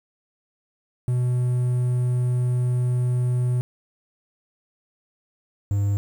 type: tone pair in turn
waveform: triangle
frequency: 124 / 100.82 Hz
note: B2 / G2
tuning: +7 / +49 cents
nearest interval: major third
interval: 358 cents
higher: first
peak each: -17 dBFS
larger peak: neither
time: 1.08-3.61 / 5.71-5.97 s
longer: first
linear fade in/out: 0 ms
effects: 8-bit